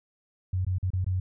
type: tone with dropouts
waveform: sine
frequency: 92.5 Hz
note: F#2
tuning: in tune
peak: -24 dBFS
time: 0.53-1.2 s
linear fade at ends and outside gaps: 5 ms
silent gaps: 0.649-0.666 / 0.784-0.828 / 0.904-0.933 / 1.045-1.064 s
effects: none